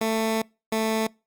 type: tone pair in turn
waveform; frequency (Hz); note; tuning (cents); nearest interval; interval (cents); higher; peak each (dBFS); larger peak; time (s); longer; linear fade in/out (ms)
15% pulse; 222 / 220.8; A3 / A3; +16 / +6; unison; 10; first; -16; neither; 0.01-0.42 / 0.72-1.07; first; 5
effects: noise-tail reverb RT60 0.3 s tail -26 dB re dry + Opus 48 kbps